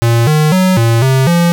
square tone with pitch steps, 116.6 / 153.2 / 185.9 / 115.4 / 132.4 / 171.7 Hz, A#2 / D#3 / F#3 / A#2 / C3 / F3, +1 / -27 / +8 / -17 / +21 / -29 cents, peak -8 dBFS, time 0.02-1.52 s, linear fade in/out 0 ms, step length 250 ms, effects 8-bit

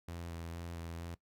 sawtooth tone with vibrato, 84.4 Hz, E2, 41 cents sharp, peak -38 dBFS, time 0.08-1.15 s, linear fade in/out 5 ms, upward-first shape square, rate 2.2 Hz, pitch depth 16 cents each way, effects noise-tail reverb RT60 0.1 s tail -18 dB re dry

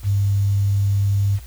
sine tone with quantisation, 99.9 Hz, G2, 33 cents sharp, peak -15 dBFS, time 0.03-1.4 s, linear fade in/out 50 ms, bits 7, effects added 60 Hz sine -35 dBFS peak until 1.46 s + white hiss -48 dBFS RMS until 1.46 s

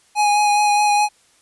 square tone with vibrato, 830.6 Hz, G#5, in tune, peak -14 dBFS, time 0.15-1.09 s, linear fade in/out 50 ms, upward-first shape sine, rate 4.8 Hz, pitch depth 16 cents each way, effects white hiss -56 dBFS RMS until 1.41 s + resampled to 24000 Hz

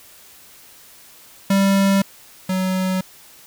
square tone pair in turn, 196 / 186.76 Hz, G3 / F#3, 0 / +16 cents, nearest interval minor second, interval 84 cents, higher first, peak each -14 / -19 dBFS, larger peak first, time 1.5-2.02 / 2.49-3.01 s, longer neither, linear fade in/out 5 ms, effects white hiss -46 dBFS RMS until 3.46 s

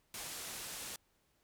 white low-pass noise, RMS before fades -45 dBFS, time 0.14-0.96 s, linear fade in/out 2 ms, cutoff 12000 Hz, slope 24 dB/octave, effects pink hiss -75 dBFS RMS until 1.43 s

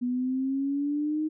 sine exponential sweep, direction up, 243.8 to 313 Hz, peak -25 dBFS, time 0.01-1.29 s, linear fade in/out 20 ms, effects none

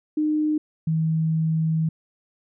sine tone pair in turn, 305.2 / 160.05 Hz, D#4 / D#3, -33 / +49 cents, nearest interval major seventh, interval 1118 cents, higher first, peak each -19 dBFS, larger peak neither, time 0.17-0.58 / 0.87-1.89 s, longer second, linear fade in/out 5 ms, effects none

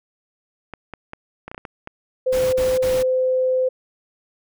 clicks, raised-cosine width 0.5 ms, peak -18 dBFS, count 9, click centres 0.737 / 0.937 / 1.134 / 1.48 / 1.515 / 1.546 / 1.579 / 1.652 / 1.874 s
sine tone, 514 Hz, C5, 31 cents flat, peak -16 dBFS, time 2.26-3.69 s, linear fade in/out 10 ms
pink noise bursts, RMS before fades -30 dBFS, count 3, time 2.32-3.03 s, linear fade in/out 10 ms, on 210 ms, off 40 ms
effects none

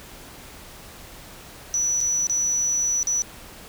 sine tone with dropouts, 5920 Hz, F#8, in tune, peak -18 dBFS, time 1.74-3.22 s, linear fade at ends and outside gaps 0 ms, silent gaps 2.005-2.011 / 2.269-2.297 / 3.03-3.071 s, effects tanh soft clip ceiling -18 dBFS + pink hiss -43 dBFS RMS until 3.68 s

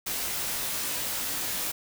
white noise with comb filter, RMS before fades -31 dBFS, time 0.06-1.72 s, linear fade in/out 10 ms, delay 19 ms, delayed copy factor -0.7, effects none

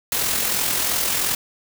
white noise with amplitude modulation, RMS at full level -20 dBFS, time 0.12-1.35 s, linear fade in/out 2 ms, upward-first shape sine, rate 42.9 Hz, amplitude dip 40%, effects none

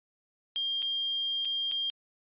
sine tone with dropouts, 3205 Hz, G7, 38 cents sharp, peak -28 dBFS, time 0.56-1.9 s, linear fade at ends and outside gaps 0 ms, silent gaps 0.821-0.827 / 1.449-1.454 / 1.714-1.72 s, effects resampled to 8000 Hz

